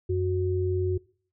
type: tone pair together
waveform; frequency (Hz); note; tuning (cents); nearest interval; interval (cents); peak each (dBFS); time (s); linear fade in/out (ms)
sine; 91.9 / 367.6; F#2 / F#4; -11 / -11; 2 octaves; 2400; -26; 0.09-0.98; 10
effects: noise-tail reverb RT60 0.5 s tail -23 dB re dry